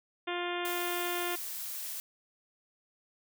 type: harmonic tone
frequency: 351.6 Hz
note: F4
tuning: 12 cents sharp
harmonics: 1 / 2 / 3 / 4 / 5 / 6 / 7 / 8 / 9 / 10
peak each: -36 / -39 / -41 / -42 / -43 / -44 / -44 / -45 / -46 / -46 dBFS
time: 0.27-1.36 s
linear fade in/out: 10 ms
type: noise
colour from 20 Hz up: blue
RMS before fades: -39 dBFS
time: 0.65-2 s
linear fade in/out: 0 ms
effects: none